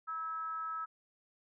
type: tone with frequency modulation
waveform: sine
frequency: 1300 Hz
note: E6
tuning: 24 cents flat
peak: -36 dBFS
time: 0.07-0.86 s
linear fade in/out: 20 ms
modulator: 337 Hz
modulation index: 0.34
effects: none